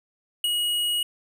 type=tone with ADSR envelope; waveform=square; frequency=2900 Hz; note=F#7; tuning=35 cents flat; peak=-20 dBFS; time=0.44-1.03 s; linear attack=3 ms; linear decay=19 ms; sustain=-3 dB; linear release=4 ms; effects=none